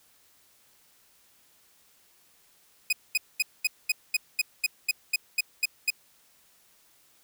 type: tone bursts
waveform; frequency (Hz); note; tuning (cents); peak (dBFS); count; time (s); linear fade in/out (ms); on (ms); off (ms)
sawtooth; 2500; D#7; +8; -18; 13; 2.9-5.904; 5; 28; 220
effects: white hiss -62 dBFS RMS until 7.23 s